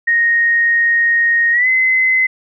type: tone with pitch glide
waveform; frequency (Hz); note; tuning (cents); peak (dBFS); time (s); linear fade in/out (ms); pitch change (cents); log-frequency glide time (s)
sine; 1864.7 to 2045; A#6 to C7; 0 to -40; -10; 0.07-2.27; 10; +160; 1.52-1.68
effects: none